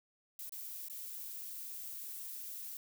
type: noise with dropouts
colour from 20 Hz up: violet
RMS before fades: -45 dBFS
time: 0.39-2.77 s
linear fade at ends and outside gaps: 1 ms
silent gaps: 0.494-0.522 / 0.884-0.898 s
effects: none